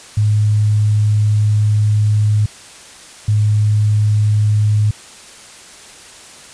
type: tone bursts at uneven times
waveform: sine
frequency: 105.6 Hz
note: G#2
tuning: 29 cents sharp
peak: -10 dBFS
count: 2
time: 0.17-2.46 / 3.28-4.91 s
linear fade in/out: 5 ms
effects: white hiss -38 dBFS RMS until 6.53 s + resampled to 22050 Hz